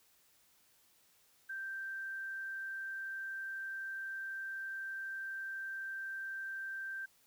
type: tone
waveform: sine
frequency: 1568 Hz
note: G6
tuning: in tune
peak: -39 dBFS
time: 1.49-7.06 s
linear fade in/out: 10 ms
effects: white hiss -69 dBFS RMS until 7.26 s